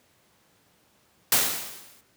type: noise with exponential decay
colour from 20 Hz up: white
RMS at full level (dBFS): -18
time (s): 1.32-2.01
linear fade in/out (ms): 2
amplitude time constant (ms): 150
effects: pink hiss -63 dBFS RMS until 2.16 s + high-pass 100 Hz 12 dB/octave